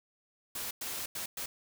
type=noise bursts at uneven times; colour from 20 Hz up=white; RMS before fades=-38 dBFS; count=4; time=0.55-0.71 / 0.81-1.06 / 1.15-1.26 / 1.37-1.46 s; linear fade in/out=5 ms; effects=none